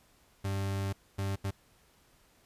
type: tone bursts at uneven times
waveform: 40% pulse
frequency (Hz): 98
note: G2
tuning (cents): 0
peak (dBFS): -30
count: 3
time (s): 0.44-0.93 / 1.18-1.36 / 1.44-1.51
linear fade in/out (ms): 10
effects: pink hiss -65 dBFS RMS until 2.45 s + resampled to 32000 Hz